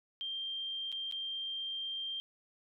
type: tone with dropouts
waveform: sine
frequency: 3174 Hz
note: G7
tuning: 21 cents sharp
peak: -36 dBFS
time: 0.21-2.2 s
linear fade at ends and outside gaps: 0 ms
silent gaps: 0.918-0.925 / 1.113-1.123 s
effects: none